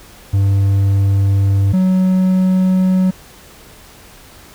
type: tone pair in turn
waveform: triangle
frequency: 98.6 / 186.13 Hz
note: G2 / F#3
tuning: +11 / +11 cents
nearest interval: major seventh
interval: 1100 cents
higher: second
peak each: -8 dBFS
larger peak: neither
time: 0.33-1.73 / 1.73-3.11 s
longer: first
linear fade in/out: 10 ms
effects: pink hiss -41 dBFS RMS until 4.54 s